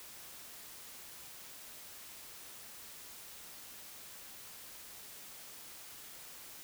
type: silence
effects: white hiss -51 dBFS RMS until 6.63 s